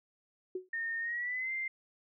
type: tone with exponential decay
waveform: sine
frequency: 370 Hz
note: F#4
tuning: in tune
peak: -31 dBFS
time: 0.55-0.69 s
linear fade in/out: 5 ms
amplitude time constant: 29 ms
type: tone with pitch glide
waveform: sine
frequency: 1831 to 2091 Hz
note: A#6 to C7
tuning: -32 to -2 cents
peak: -33 dBFS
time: 0.73-1.68 s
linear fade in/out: 5 ms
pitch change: +230 cents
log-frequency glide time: 1-1.52 s
effects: none